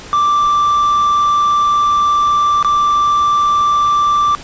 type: tone with dropouts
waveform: triangle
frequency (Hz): 1174.7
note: D6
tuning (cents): 0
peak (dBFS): -8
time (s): 0.13-4.35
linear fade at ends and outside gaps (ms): 0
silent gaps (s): 2.627-2.647
effects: pink hiss -33 dBFS RMS until 4.43 s + resampled to 16000 Hz